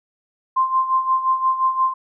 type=tone with tremolo; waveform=sine; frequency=1046.5 Hz; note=C6; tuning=in tune; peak=-13 dBFS; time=0.56-1.94 s; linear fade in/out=10 ms; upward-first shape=sine; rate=5.7 Hz; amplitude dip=70%; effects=none